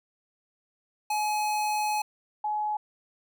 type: tone pair in turn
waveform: square / sine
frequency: 846 / 846 Hz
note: G#5 / G#5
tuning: +32 / +32 cents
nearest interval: unison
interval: 0 cents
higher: neither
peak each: -26 dBFS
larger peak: neither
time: 1.1-2.02 / 2.44-2.77 s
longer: first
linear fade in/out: 5 ms
effects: none